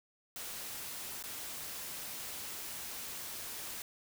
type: noise with dropouts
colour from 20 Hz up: white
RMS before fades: -43 dBFS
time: 0.36-3.82 s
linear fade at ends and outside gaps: 1 ms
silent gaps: 1.226-1.238 s
effects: none